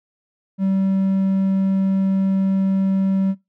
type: tone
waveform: triangle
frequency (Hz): 192.6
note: G3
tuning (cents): -30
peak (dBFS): -14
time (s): 0.58-3.35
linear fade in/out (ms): 50
effects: noise-tail reverb RT60 0.2 s tail -20 dB re dry